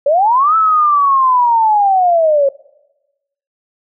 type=linear two-way sweep; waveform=sine; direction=up then down; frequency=541 to 1322 to 541 Hz; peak=-8 dBFS; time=0.06-2.49 s; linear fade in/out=5 ms; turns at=0.56 s; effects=noise-tail reverb RT60 1.0 s tail -23 dB re dry